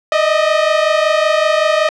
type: tone pair together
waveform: sawtooth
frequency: 608.7 / 634 Hz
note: D#5 / D#5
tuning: -38 / +32 cents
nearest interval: minor second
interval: 70 cents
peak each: -10 dBFS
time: 0.12-1.89 s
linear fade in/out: 2 ms
effects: low-pass 4000 Hz 12 dB/octave